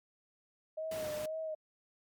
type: tone with vibrato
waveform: sine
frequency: 622.3 Hz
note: D#5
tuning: in tune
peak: -36 dBFS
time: 0.77-1.55 s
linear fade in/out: 10 ms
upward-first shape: sine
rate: 2 Hz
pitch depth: 50 cents each way
type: noise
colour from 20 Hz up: pink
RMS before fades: -45 dBFS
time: 0.91-1.26 s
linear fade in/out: 5 ms
effects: high-pass 100 Hz 12 dB/octave + Opus 48 kbps